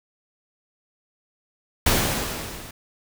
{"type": "noise with level ramp", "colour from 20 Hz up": "pink", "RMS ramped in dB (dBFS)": [-18, -40], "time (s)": [1.86, 2.71], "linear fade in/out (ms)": 5, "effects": []}